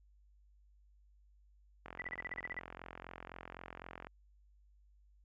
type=click train; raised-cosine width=0.5 ms; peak=-31 dBFS; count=98; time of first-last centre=1.86-4.07 s; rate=43.9 Hz
type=tone bursts; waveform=sine; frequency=1975.5 Hz; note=B6; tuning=in tune; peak=-38 dBFS; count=10; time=1.99-2.594 s; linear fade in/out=5 ms; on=28 ms; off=36 ms
effects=added 50 Hz sine -63 dBFS peak until 5.24 s